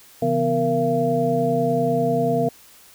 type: tone cluster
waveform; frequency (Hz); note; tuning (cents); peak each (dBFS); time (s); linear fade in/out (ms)
sine; 137 / 167.2 / 248.6 / 464.7 / 680; C#3 / E3 / B3 / A#4 / F5; -20 / +25 / +12 / -5 / -46; -27 / -28 / -24 / -22 / -22; 0.22-2.49; 5
effects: white hiss -49 dBFS RMS until 2.94 s

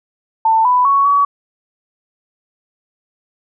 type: tone with pitch steps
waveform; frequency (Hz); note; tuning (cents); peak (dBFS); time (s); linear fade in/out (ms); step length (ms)
sine; 892 / 994 / 1113 / 1133; A5 / B5 / C#6 / C#6; +23 / +11 / +7 / +37; -9; 0.45-1.25; 5; 200
effects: none

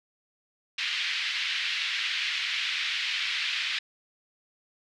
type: band-pass noise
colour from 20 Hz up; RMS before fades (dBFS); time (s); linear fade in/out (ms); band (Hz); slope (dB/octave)
pink; -30; 0.78-3.79; 5; 2000 to 4000; 24
effects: none

